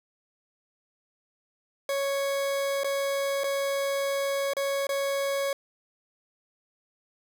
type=tone with dropouts; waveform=40% pulse; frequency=554.4 Hz; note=C#5; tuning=in tune; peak=-25 dBFS; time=1.89-5.53 s; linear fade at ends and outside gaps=2 ms; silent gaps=2.835-2.844 / 3.436-3.441 / 4.535-4.567 / 4.869-4.891 s; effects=none